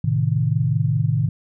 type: chord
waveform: sine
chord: A diminished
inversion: none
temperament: equal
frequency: 110 / 130.81 / 155.56 Hz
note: A2 / C3 / Eb3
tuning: 0 / 0 / 0 cents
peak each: -21 / -21 / -21 dBFS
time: 0.04-1.29 s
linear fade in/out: 5 ms
effects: none